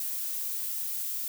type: noise with high-pass filter sweep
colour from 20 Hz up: violet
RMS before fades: -33 dBFS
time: 0-1.28 s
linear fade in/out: 2 ms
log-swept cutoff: 1300 to 390 Hz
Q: 1.3
effects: none